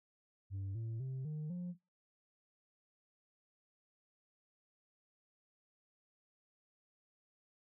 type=tone with pitch steps; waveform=sine; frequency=97.4 / 113.18 / 131.52 / 152.84 / 177.6 Hz; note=G2 / A2 / C3 / D#3 / F3; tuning=-11 / +49 / +9 / -31 / +29 cents; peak=-36 dBFS; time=0.5-1.75 s; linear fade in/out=50 ms; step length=250 ms; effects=noise-tail reverb RT60 0.2 s tail -18 dB re dry + tanh soft clip ceiling -38 dBFS